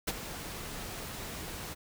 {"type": "noise with ADSR envelope", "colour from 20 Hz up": "pink", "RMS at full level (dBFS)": -29, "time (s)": [0.07, 1.75], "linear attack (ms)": 12, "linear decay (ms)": 37, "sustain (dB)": -12, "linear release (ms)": 26, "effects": []}